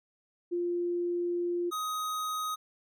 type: tone pair in turn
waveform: sine / square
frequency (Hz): 349.2 / 1255.2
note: F4 / D#6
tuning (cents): 0 / +15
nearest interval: octave + minor seventh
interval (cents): 2215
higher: second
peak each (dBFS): -28 / -32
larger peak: first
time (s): 0.51-1.71 / 1.71-2.56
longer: first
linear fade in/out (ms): 20
effects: none